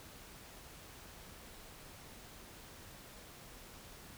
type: silence
effects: pink hiss -54 dBFS RMS until 4.17 s